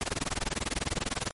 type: noise with tremolo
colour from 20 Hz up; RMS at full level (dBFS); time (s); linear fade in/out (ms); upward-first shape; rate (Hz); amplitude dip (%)
pink; -29; 0.01-1.31; 0; sine; 20; 100
effects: MP3 48 kbps